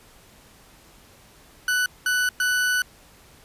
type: tone bursts at uneven times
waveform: 40% pulse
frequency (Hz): 1489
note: F#6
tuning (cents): +11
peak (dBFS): -19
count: 3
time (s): 1.68-1.86 / 2.06-2.29 / 2.4-2.82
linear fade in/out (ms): 2
effects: pink hiss -52 dBFS RMS until 3.44 s + resampled to 32000 Hz